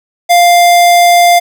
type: tone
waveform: square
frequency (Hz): 698.5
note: F5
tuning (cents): 0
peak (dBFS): -4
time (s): 0.29-1.4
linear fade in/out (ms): 20
effects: none